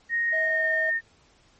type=tone with pitch glide; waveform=sine; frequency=1864.7 to 1829.5 Hz; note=A#6 to A#6; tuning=0 to -33 cents; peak=-22 dBFS; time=0.09-1.01 s; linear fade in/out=50 ms; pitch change=-33 cents; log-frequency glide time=0.35-0.68 s
type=tone; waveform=triangle; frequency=638 Hz; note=D#5; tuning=43 cents sharp; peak=-27 dBFS; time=0.32-0.91 s; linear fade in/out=20 ms
effects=pink hiss -60 dBFS RMS until 1.59 s + MP3 32 kbps